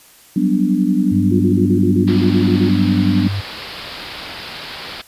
sine chord, G major seventh, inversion third, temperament equal, 185 / 196 / 246.9 / 293.7 Hz, F#3 / G3 / B3 / D4, 0 / 0 / 0 / 0 cents, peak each -18 dBFS, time 0.36-3.28 s, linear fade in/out 5 ms
sine tone, 99.3 Hz, G2, 23 cents sharp, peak -18 dBFS, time 1.11-3.41 s, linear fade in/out 10 ms
sine tone bursts, 352.7 Hz, F4, 17 cents sharp, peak -17 dBFS, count 11, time 1.31-2.691 s, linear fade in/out 10 ms, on 91 ms, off 38 ms
white low-pass noise, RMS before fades -31 dBFS, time 2.07-5.02 s, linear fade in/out 10 ms, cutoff 5000 Hz, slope 96 dB/octave
effects white hiss -46 dBFS RMS until 5.07 s + resampled to 32000 Hz

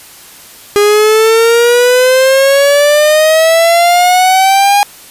45% pulse exponential sweep, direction up, 408 to 820 Hz, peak -5 dBFS, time 0.76-4.83 s, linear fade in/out 0 ms, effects white hiss -35 dBFS RMS until 5.1 s + resampled to 32000 Hz

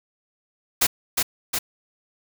white noise with echo, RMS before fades -18 dBFS, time 0.81-0.87 s, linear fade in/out 10 ms, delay 360 ms, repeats 2, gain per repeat -3 dB, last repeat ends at 1.59 s, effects none

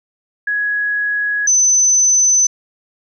sine tone pair in turn, 1672 / 6080 Hz, G#6 / F#8, +11 / +46 cents, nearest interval octave + minor seventh, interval 2235 cents, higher second, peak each -15 / -9 dBFS, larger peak second, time 0.47-1.47 / 1.47-2.47 s, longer neither, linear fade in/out 5 ms, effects none

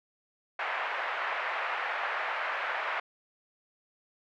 white band-pass noise, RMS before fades -33 dBFS, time 0.59-3 s, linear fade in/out 5 ms, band 610 to 2100 Hz, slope 24 dB/octave, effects none

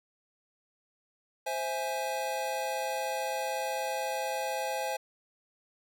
square chord, C augmented, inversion none, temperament equal, 523.3 / 659.3 / 830.6 Hz, C5 / E5 / G#5, 0 / 0 / 0 cents, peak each -36 / -38 / -35 dBFS, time 1.46-4.97 s, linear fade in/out 10 ms, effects none

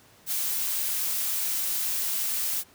blue noise, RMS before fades -28 dBFS, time 0.26-2.64 s, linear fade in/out 50 ms, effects pink hiss -56 dBFS RMS until 2.74 s + high-pass 80 Hz 12 dB/octave

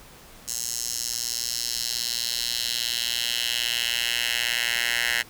10% pulse tone with high-pass filter sweep, 118.8 Hz, A#2, 33 cents sharp, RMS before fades -27 dBFS, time 0.47-5.23 s, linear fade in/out 20 ms, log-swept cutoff 6600 to 2000 Hz, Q 2.2, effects pink hiss -48 dBFS RMS until 5.29 s

